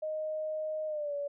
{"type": "tone with pitch glide", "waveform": "sine", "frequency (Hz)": [621, 572.8], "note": ["D#5", "D5"], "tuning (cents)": [-3, -43], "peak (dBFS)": -32, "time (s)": [0.02, 1.28], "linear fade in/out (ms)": 10, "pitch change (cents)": -140, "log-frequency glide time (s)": [0.87, 1.14], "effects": []}